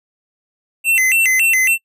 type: tone with vibrato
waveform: square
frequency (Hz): 2349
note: D7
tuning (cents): 0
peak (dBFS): -12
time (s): 0.84-1.78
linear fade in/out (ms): 50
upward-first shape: square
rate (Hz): 3.6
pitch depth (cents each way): 240
effects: noise-tail reverb RT60 0.1 s tail -24 dB re dry